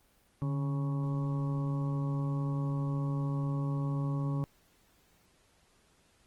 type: harmonic tone with a mistuned harmonic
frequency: 138.59 Hz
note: C#3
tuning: in tune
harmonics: 1 / 2 / 3 / 4 / 6 / 7 / 8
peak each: -30 / -38 / -48 / -47 / -52 / -52 / -47 dBFS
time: 0.42-4.44 s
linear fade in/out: 0 ms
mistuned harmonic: 1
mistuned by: +68 cents
effects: pink hiss -67 dBFS RMS until 6.26 s + Opus 24 kbps